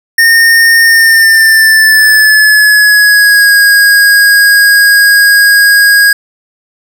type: tone with pitch glide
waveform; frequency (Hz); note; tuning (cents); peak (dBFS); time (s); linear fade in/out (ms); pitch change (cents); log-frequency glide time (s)
square; 1832 to 1641.6; A#6 to G#6; -31 to -21; -3; 0.18-6.13; 5; -190; 0.83-3.56
effects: none